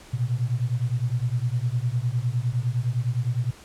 sine beating tone pair, 116.9 / 126.7 Hz, A#2 / B2, +5 / +45 cents, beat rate 9.8 Hz, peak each -25 dBFS, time 0.13-3.51 s, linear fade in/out 10 ms, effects pink hiss -48 dBFS RMS until 3.64 s + low-pass 10000 Hz 12 dB/octave

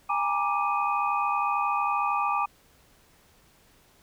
sine tone cluster, 814 / 887 / 956 / 1177 / 2500 Hz, G#5 / A5 / A#5 / D6 / D#7, -35 / +14 / +43 / +3 / +8 cents, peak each -29 / -35 / -32 / -26 / -35 dBFS, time 0.09-2.46 s, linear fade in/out 10 ms, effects pink hiss -60 dBFS RMS until 4.02 s

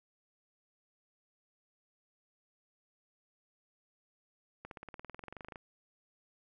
accelerating click train, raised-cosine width 0.5 ms, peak -30 dBFS, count 20, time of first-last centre 4.65-5.558 s, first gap 62 ms, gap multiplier 0.97, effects none

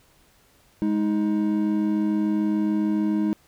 triangle tone pair together, 208 / 314.9 Hz, G#3 / D#4, +3 / +21 cents, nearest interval perfect fifth, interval 718 cents, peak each -21 dBFS, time 0.82-3.33 s, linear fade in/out 0 ms, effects pink hiss -59 dBFS RMS until 3.47 s

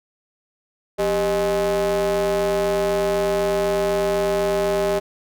square ring-modulated tone, 110 Hz, A2, in tune, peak -16 dBFS, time 0.98-5 s, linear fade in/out 20 ms, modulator 506 Hz, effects none

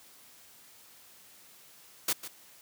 white noise with echo, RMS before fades -28 dBFS, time 2.08-2.13 s, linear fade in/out 5 ms, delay 150 ms, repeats 1, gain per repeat -13 dB, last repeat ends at 2.28 s, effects white hiss -56 dBFS RMS until 2.61 s + high-pass 80 Hz 12 dB/octave

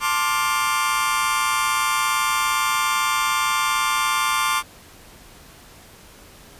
sawtooth chord, D minor seventh, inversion second, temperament just, 881 / 1057.2 / 1174.7 / 1409.6 Hz, A5 / C6 / D6 / F6, +2 / +18 / 0 / +16 cents, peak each -25 / -19 / -19 / -23 dBFS, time 0-4.63 s, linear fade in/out 50 ms, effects pink hiss -46 dBFS RMS until 6.59 s + resampled to 32000 Hz

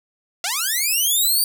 5% pulse linear sweep, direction up, 659.3 to 4699 Hz, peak -9 dBFS, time 0.44-1.44 s, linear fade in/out 2 ms, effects none

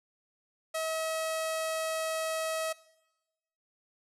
sawtooth tone with low-pass filter, 641 Hz, E5, 49 cents flat, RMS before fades -33 dBFS, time 0.74-2.73 s, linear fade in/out 10 ms, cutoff 11000 Hz, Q 1.6, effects noise-tail reverb RT60 1.0 s tail -20 dB re dry

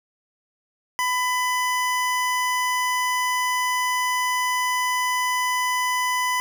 25% pulse tone, 1000 Hz, B5, 21 cents sharp, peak -17 dBFS, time 0.99-6.4 s, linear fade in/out 0 ms, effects none

